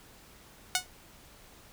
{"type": "tone with exponential decay", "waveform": "5% pulse", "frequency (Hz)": 734, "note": "F#5", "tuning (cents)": -14, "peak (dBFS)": -10, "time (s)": [0.75, 0.87], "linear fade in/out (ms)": 1, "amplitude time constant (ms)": 24, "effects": ["pink hiss -55 dBFS RMS until 1.72 s"]}